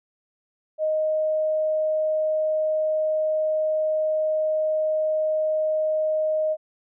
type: tone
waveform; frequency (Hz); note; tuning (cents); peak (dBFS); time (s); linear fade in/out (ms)
sine; 622.3; D#5; 0; -20; 0.78-6.57; 50
effects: none